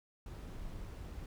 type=noise; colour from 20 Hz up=brown; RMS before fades=-45 dBFS; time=0.26-1.26 s; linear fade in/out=2 ms; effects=none